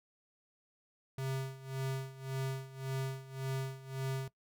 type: tone with tremolo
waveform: square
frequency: 133.4 Hz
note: C3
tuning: 34 cents sharp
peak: -34 dBFS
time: 1.18-4.28 s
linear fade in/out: 2 ms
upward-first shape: sine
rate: 1.8 Hz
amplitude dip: 85%
effects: noise-tail reverb RT60 0.1 s tail -18 dB re dry